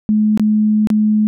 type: tone with dropouts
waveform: sine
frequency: 213.4 Hz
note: G#3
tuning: 47 cents sharp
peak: -10 dBFS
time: 0.09-1.27 s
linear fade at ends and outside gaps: 0 ms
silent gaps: 0.375-0.396 / 0.872-0.902 s
effects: none